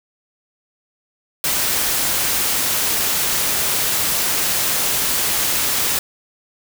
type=noise; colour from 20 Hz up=white; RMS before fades=-19 dBFS; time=1.44-5.99 s; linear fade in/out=2 ms; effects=none